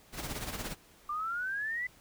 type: noise with tremolo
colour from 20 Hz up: pink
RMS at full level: -36 dBFS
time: 0.12-0.76 s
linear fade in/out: 50 ms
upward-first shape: sine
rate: 17 Hz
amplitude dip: 60%
type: exponential sweep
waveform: sine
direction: up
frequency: 1176 to 2019 Hz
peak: -32 dBFS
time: 1.09-1.87 s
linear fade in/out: 5 ms
effects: pink hiss -60 dBFS RMS until 2 s